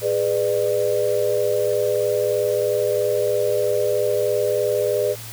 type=chord; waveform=sine; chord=G# diminished; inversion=none; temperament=just; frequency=415.3 / 498.4 / 598 Hz; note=G#4 / B4 / D5; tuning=0 / +16 / +31 cents; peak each=-22 dBFS; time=0.01-5.16 s; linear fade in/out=50 ms; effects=added 112 Hz sine -37 dBFS peak until 5.32 s + white hiss -37 dBFS RMS until 5.32 s